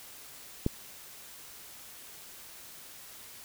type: click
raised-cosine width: 3 ms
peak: -13 dBFS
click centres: 0.664 s
effects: white hiss -49 dBFS RMS until 3.44 s